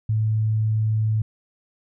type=tone; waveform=sine; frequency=109.1 Hz; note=A2; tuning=14 cents flat; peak=-18 dBFS; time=0.09-1.22 s; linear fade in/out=5 ms; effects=none